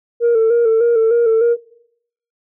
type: tone with vibrato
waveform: sine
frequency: 459.1 Hz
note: A#4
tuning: 26 cents flat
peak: -8 dBFS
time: 0.2-1.57 s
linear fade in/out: 50 ms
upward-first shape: square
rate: 3.3 Hz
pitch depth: 45 cents each way
effects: noise-tail reverb RT60 0.8 s tail -26 dB re dry + tanh soft clip ceiling -8 dBFS